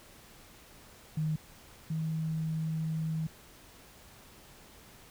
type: tone pair in turn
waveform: sine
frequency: 155.56 / 159.2 Hz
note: D#3 / D#3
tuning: 0 / +40 cents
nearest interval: unison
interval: 40 cents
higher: second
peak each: -28 / -30 dBFS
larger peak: first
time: 1.17-1.36 / 1.9-3.27 s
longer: second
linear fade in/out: 5 ms
effects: pink hiss -55 dBFS RMS until 5.1 s